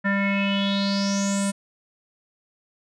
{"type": "tone with low-pass filter sweep", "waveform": "square", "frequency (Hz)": 198.4, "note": "G3", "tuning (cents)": 21, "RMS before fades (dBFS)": -23, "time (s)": [0.04, 1.52], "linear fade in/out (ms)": 20, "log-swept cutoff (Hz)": [1700, 9100], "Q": 7.4, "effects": []}